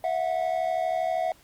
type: tone pair together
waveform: triangle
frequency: 657.4 / 730 Hz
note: E5 / F#5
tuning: -5 / -24 cents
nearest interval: major second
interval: 181 cents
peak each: -25 dBFS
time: 0.04-1.32 s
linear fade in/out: 2 ms
effects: pink hiss -57 dBFS RMS until 1.43 s + Opus 32 kbps